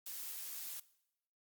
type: noise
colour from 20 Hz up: blue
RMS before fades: -45 dBFS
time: 0.06-0.8 s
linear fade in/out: 5 ms
effects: noise-tail reverb RT60 0.8 s tail -19 dB re dry + Opus 48 kbps